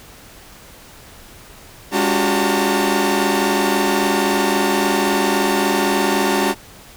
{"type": "tone cluster", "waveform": "sawtooth", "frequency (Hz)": [203.8, 282.7, 357.7, 381.4, 907], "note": ["G#3", "C#4", "F4", "G4", "A#5"], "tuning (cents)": [-32, 34, 41, -47, -48], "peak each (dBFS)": -18, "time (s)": [1.91, 6.55], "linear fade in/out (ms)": 50, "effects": ["pink hiss -42 dBFS RMS until 6.96 s"]}